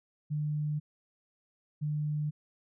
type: tone pair in turn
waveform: sine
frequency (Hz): 150 / 150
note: D3 / D3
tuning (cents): +37 / +37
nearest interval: unison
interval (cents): 0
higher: neither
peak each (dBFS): -29 / -29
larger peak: neither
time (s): 0.3-0.8 / 1.81-2.31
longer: neither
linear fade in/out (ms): 20
effects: none